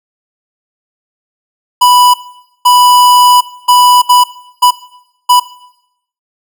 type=tone bursts at uneven times; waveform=square; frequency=987.8 Hz; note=B5; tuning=in tune; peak=-4 dBFS; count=6; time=1.81-2.14 / 2.65-3.41 / 3.68-4.02 / 4.09-4.24 / 4.62-4.71 / 5.29-5.4 s; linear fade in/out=10 ms; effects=noise-tail reverb RT60 0.8 s tail -17 dB re dry

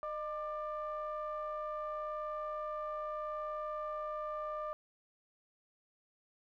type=ring-modulated tone; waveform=triangle; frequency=290.2 Hz; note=D4; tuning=21 cents flat; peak=-32 dBFS; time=0.03-4.73 s; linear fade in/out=0 ms; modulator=901 Hz; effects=none

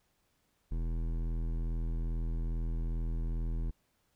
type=tone with hard clipping; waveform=sine; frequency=41.2 Hz; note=E1; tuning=in tune; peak=-33 dBFS; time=0.71-3.71 s; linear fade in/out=10 ms; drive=14 dB; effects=pink hiss -75 dBFS RMS until 4.15 s

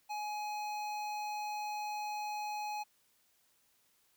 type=tone with notch filter; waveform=square; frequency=840 Hz; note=G#5; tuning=19 cents sharp; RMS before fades=-39 dBFS; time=0.09-2.84 s; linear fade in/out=20 ms; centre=10000 Hz; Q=0.98; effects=white hiss -72 dBFS RMS until 4.16 s

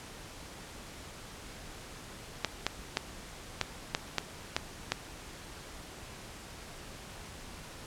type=clicks; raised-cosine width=0.2 ms; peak=-10 dBFS; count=8; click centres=2.447 / 2.666 / 2.971 / 3.613 / 3.949 / 4.183 / 4.565 / 4.92 s; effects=pink hiss -47 dBFS RMS until 7.86 s + low-pass 10000 Hz 12 dB/octave

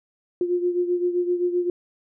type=beating tone pair; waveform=sine; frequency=353.1 / 360.8 Hz; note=F4 / F#4; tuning=+19 / -44 cents; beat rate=7.7 Hz; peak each=-21 / -27 dBFS; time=0.41-1.7 s; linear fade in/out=2 ms; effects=none

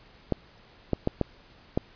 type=clicks; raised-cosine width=2 ms; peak=-10 dBFS; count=5; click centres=0.323 / 0.933 / 1.074 / 1.213 / 1.775 s; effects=pink hiss -55 dBFS RMS until 1.95 s + resampled to 11025 Hz

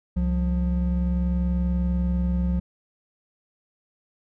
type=tone pair together; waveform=triangle; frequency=66.1 / 178 Hz; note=C2 / F3; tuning=+18 / +33 cents; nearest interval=octave + perfect fourth; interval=1715 cents; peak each=-21 / -22 dBFS; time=0.16-2.6 s; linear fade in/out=10 ms; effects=none

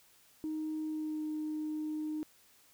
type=tone with pitch glide; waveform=sine; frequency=311.1 to 307.3 Hz; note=D#4 to D#4; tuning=0 to -21 cents; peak=-33 dBFS; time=0.44-2.23 s; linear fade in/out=0 ms; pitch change=-21 cents; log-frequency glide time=0.85-1.23 s; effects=tanh soft clip ceiling -30 dBFS + white hiss -64 dBFS RMS until 2.73 s

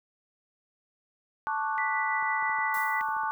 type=chord; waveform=sine; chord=D major seventh; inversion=second; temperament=equal; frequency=880 / 1108.7 / 1174.7 / 1480 Hz; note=A5 / C#6 / D6 / F#6; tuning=0 / 0 / 0 / 0 cents; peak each=-30 / -34 / -35 / -34 dBFS; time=1.47-3.31 s; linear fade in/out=0 ms
type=tone with tremolo; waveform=sine; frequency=1975.5 Hz; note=B6; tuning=in tune; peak=-29 dBFS; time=1.78-3.01 s; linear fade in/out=0 ms; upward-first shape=sine; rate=6.1 Hz; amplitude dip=25%
type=clicks; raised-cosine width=1 ms; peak=-37 dBFS; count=9; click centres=2.226 / 2.426 / 2.495 / 2.587 / 2.772 / 3.012 / 3.087 / 3.166 / 3.235 s
type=noise with exponential decay; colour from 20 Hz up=violet; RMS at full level=-38 dBFS; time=2.74-3.3 s; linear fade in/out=1 ms; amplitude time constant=120 ms
effects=none

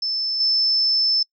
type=tone with level steps; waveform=sine; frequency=5274 Hz; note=E8; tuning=in tune; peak=-21 / -16 dBFS; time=0.02-1.23 s; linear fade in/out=5 ms; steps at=0.4 s; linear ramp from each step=5 ms; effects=noise-tail reverb RT60 0.1 s tail -26 dB re dry

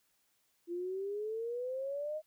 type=exponential sweep; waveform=sine; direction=up; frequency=340 to 629 Hz; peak=-35 dBFS; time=0.67-2.22 s; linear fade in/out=50 ms; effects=white hiss -75 dBFS RMS until 2.26 s

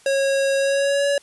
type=tone with pitch glide; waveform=square; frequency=547 to 566.3 Hz; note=C#5 to C#5; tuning=-23 to +37 cents; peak=-18 dBFS; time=0.06-1.18 s; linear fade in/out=2 ms; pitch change=+60 cents; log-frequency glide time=0.57-1.07 s; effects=white hiss -52 dBFS RMS until 1.22 s + resampled to 24000 Hz

